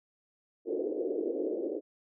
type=band-pass noise; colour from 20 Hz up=pink; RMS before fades=-33 dBFS; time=0.65-1.81 s; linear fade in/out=50 ms; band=310 to 510 Hz; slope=48 dB/octave; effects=none